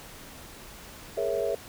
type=chord; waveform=sine; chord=A# half-diminished seventh; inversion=third; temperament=equal; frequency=415.3 / 466.2 / 554.4 / 659.3 Hz; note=G#4 / A#4 / C#5 / E5; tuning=0 / 0 / 0 / 0 cents; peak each=-31 dBFS; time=1.17-1.55 s; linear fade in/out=5 ms; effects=pink hiss -46 dBFS RMS until 1.68 s